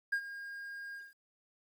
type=tone with ADSR envelope; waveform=triangle; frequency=1619 Hz; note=G#6; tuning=45 cents flat; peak=-25 dBFS; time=0.12-1.14 s; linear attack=11 ms; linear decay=72 ms; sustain=-15 dB; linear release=200 ms; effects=tanh soft clip ceiling -23 dBFS + 11-bit